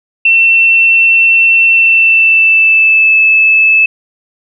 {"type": "tone with pitch glide", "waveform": "sine", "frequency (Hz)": [2695, 2614], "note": ["E7", "E7"], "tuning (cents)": [38, -15], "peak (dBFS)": -4, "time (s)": [0.25, 3.86], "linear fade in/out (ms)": 5, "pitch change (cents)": -53, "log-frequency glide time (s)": [1.7, 3.17], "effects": []}